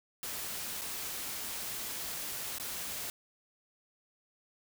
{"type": "noise with dropouts", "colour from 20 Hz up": "white", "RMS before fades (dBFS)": -39, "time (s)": [0.23, 3.1], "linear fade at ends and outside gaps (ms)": 1, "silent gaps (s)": [[0.813, 0.817], [2.584, 2.598]], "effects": []}